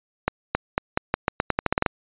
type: accelerating click train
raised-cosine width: 0.5 ms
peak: -4 dBFS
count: 14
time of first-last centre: 0.28-1.862 s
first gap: 270 ms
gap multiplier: 0.85
effects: resampled to 8000 Hz